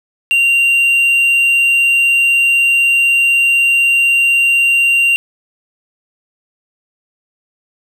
triangle tone, 2768 Hz, F7, 16 cents flat, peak -7 dBFS, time 0.31-5.16 s, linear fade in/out 0 ms, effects none

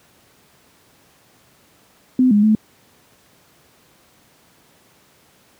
sine tone with pitch steps, 255.1 / 206.9 / 216 Hz, C4 / G#3 / A3, -44 / -6 / -32 cents, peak -10 dBFS, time 2.19-2.55 s, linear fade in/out 2 ms, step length 120 ms, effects pink hiss -54 dBFS RMS until 5.59 s + high-pass 100 Hz 12 dB/octave

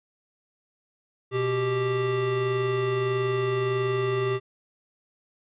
square tone pair together, 123.47 / 392 Hz, B2 / G4, 0 / 0 cents, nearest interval octave + minor sixth, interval 2000 cents, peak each -30 / -25 dBFS, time 1.31-4.4 s, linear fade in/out 50 ms, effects resampled to 8000 Hz

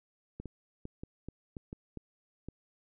clicks, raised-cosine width 3 ms, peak -28 dBFS, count 9, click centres 0.4 / 0.457 / 0.854 / 1.035 / 1.286 / 1.568 / 1.729 / 1.973 / 2.486 s, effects none

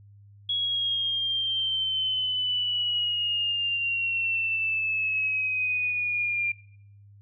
sine exponential sweep, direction down, 3339 to 2386 Hz, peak -24 dBFS, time 0.49-6.52 s, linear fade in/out 5 ms, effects noise-tail reverb RT60 0.7 s tail -21 dB re dry + added 101 Hz sine -49 dBFS peak until 7.21 s

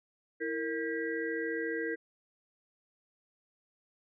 sine tone cluster, 328 / 462 / 1608 / 1943 Hz, E4 / A#4 / G6 / B6, -9 / -16 / +44 / -29 cents, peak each -37 / -35 / -39 / -40 dBFS, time 0.4-1.96 s, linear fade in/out 20 ms, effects none

